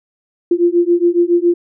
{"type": "beating tone pair", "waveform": "sine", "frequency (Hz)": [343.3, 350.5], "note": ["F4", "F4"], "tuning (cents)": [-30, 6], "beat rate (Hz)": 7.2, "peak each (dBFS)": -13, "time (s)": [0.51, 1.54], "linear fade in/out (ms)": 5, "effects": []}